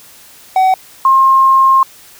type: tone pair in turn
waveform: triangle / sine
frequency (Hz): 754 / 1066.3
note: F#5 / C6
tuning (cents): +32 / +32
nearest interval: tritone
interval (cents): 600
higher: second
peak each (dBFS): -5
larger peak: neither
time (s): 0.56-0.74 / 1.05-1.83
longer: second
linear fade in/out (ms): 2
effects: white hiss -40 dBFS RMS until 2.19 s